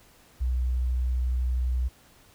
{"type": "tone with vibrato", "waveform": "sine", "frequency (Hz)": 62.4, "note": "B1", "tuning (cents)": 19, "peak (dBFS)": -23, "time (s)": [0.4, 1.89], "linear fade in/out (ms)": 20, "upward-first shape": "square", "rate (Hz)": 12, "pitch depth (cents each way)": 9, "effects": ["pink hiss -57 dBFS RMS until 2.34 s"]}